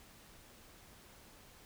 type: silence
effects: pink hiss -59 dBFS RMS until 1.65 s